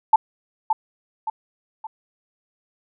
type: tone with echo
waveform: sine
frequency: 880 Hz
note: A5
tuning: in tune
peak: -8 dBFS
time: 0.13-0.16 s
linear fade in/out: 5 ms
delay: 570 ms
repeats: 3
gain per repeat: -7 dB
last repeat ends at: 1.87 s
effects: none